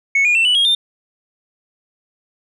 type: tone with pitch steps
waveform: sine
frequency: 2207 / 2435 / 2686 / 2963 / 3269 / 3606 Hz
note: C#7 / D#7 / E7 / F#7 / G#7 / A7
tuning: -8 / -38 / +32 / +2 / -28 / +42 cents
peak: -9 dBFS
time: 0.15-0.75 s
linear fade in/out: 5 ms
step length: 100 ms
effects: tanh soft clip ceiling -10 dBFS